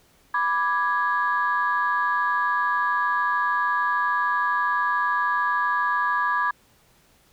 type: chord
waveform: sine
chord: G# diminished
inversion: first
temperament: equal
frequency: 987.8 / 1174.7 / 1661.2 Hz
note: B5 / D6 / G#6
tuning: 0 / 0 / 0 cents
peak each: -24 dBFS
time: 0.34-6.51 s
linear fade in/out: 5 ms
effects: tanh soft clip ceiling -12 dBFS + pink hiss -59 dBFS RMS until 7.32 s